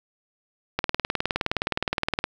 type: click train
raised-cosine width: 0.3 ms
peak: -7 dBFS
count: 29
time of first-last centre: 0.79-2.241 s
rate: 19.3 Hz
effects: 7-bit

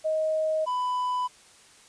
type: tone pair in turn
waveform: sine / triangle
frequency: 628 / 996.9 Hz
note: D#5 / B5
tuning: +16 / +16 cents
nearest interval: minor sixth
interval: 800 cents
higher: second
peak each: -23 dBFS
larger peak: neither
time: 0.04-0.66 / 0.66-1.28 s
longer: neither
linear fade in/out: 20 ms
effects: white hiss -54 dBFS RMS until 1.88 s + resampled to 22050 Hz

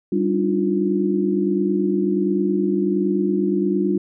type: tone cluster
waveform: sine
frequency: 195.4 / 283.7 / 305.1 / 353.9 Hz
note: G3 / C#4 / D#4 / F4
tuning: -5 / +40 / -34 / +23 cents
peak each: -21 / -28 / -23 / -21 dBFS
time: 0.12-3.98 s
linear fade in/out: 5 ms
effects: none

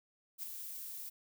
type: noise with ADSR envelope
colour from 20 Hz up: violet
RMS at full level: -39 dBFS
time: 0.38-1.1 s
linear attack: 51 ms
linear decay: 5 ms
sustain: -6 dB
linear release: 16 ms
effects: none

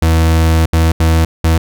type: tone bursts at uneven times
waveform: 40% pulse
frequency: 81.2 Hz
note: E2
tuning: 26 cents flat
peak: -7 dBFS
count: 4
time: 0.02-0.66 / 0.73-0.92 / 1-1.25 / 1.44-1.58 s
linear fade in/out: 5 ms
effects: none

